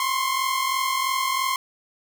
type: tone pair together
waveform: sawtooth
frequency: 1038 / 1081 Hz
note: C6 / C#6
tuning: -14 / -44 cents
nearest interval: minor second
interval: 70 cents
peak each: -21 dBFS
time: 0-1.56 s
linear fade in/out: 2 ms
effects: none